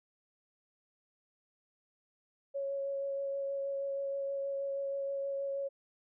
sine tone with vibrato, 553 Hz, C#5, 4 cents flat, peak -33 dBFS, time 2.54-5.69 s, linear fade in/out 20 ms, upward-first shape sine, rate 6.3 Hz, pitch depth 10 cents each way, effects none

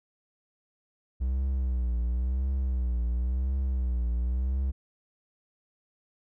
triangle tone with vibrato, 62.7 Hz, B1, 27 cents sharp, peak -23 dBFS, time 1.2-4.72 s, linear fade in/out 20 ms, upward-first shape triangle, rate 0.95 Hz, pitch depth 120 cents each way, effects none

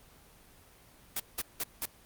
white noise bursts, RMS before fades -33 dBFS, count 4, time 1.16-1.856 s, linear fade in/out 5 ms, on 39 ms, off 180 ms, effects pink hiss -58 dBFS RMS until 2.05 s + Opus 24 kbps

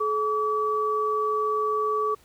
sine tone pair together, 428.3 / 1146 Hz, A4 / D6, -47 / -43 cents, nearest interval octave + perfect fourth, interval 1704 cents, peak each -26 / -24 dBFS, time 0-2.15 s, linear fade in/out 10 ms, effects pink hiss -58 dBFS RMS until 2.24 s

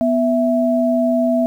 sine tone pair together, 247 / 659.3 Hz, B3 / E5, 0 / 0 cents, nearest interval octave + perfect fourth, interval 1700 cents, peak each -16 dBFS, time 0.01-1.46 s, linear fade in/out 0 ms, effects 8-bit

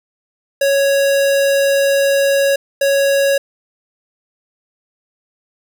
square tone bursts at uneven times, 554.4 Hz, C#5, in tune, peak -12 dBFS, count 2, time 0.61-2.56 / 2.81-3.38 s, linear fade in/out 5 ms, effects none

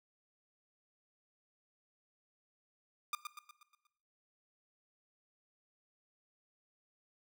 sawtooth tone with echo, 1208 Hz, D6, 48 cents sharp, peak -30 dBFS, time 3.13-3.15 s, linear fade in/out 2 ms, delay 120 ms, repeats 6, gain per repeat -6 dB, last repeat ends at 3.87 s, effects noise-tail reverb RT60 0.9 s tail -18 dB re dry

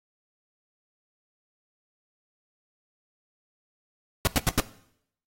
pink noise bursts, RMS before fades -21 dBFS, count 4, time 4.25-4.599 s, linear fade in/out 0 ms, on 22 ms, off 87 ms, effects noise-tail reverb RT60 0.7 s tail -18 dB re dry + AAC 48 kbps

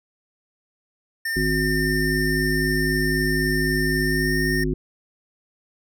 square tone with pitch glide, 1808 to 1829 Hz, A6 to A#6, +47 to -33 cents, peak -24 dBFS, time 1.25-4.64 s, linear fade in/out 5 ms, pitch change +20 cents, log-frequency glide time 4.03-4.35 s
harmonic tone, 51.91 Hz, G#1, in tune, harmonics 1 / 3 / 5 / 7, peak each -26 / -26 / -26 / -26 dBFS, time 1.36-4.74 s, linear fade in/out 5 ms
effects none

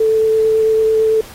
sine tone with vibrato, 440 Hz, A4, in tune, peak -10 dBFS, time 0-1.21 s, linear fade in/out 5 ms, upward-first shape triangle, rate 9 Hz, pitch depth 9 cents each way, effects pink hiss -38 dBFS RMS until 1.34 s + AAC 48 kbps

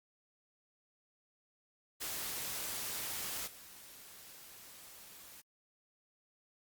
white noise with level steps, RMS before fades -40 / -54 dBFS, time 2-5.42 s, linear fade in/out 20 ms, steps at 3.46 s, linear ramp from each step 20 ms, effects Opus 48 kbps

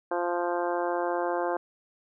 harmonic tone, 174.61 Hz, F3, in tune, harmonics 2 / 3 / 4 / 5 / 6 / 7 / 8 / 9, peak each -31 / -31 / -32 / -34 / -36 / -42 / -43 / -40 dBFS, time 0.11-1.57 s, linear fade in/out 5 ms, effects none

